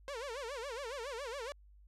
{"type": "tone with vibrato", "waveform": "sawtooth", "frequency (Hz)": 509, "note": "C5", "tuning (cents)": -48, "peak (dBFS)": -36, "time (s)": [0.08, 1.52], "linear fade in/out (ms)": 0, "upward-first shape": "sine", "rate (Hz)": 7.2, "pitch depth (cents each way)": 230, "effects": ["added 50 Hz sine -57 dBFS peak until 1.87 s", "low-pass 8000 Hz 12 dB/octave"]}